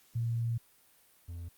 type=tone pair in turn; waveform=sine / triangle; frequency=116.54 / 85.41 Hz; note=A#2 / F2; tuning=0 / -38 cents; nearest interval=perfect fourth; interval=538 cents; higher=first; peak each=-29 / -37 dBFS; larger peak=first; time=0.15-0.58 / 1.28-1.49 s; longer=first; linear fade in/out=10 ms; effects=white hiss -64 dBFS RMS until 1.57 s + Opus 48 kbps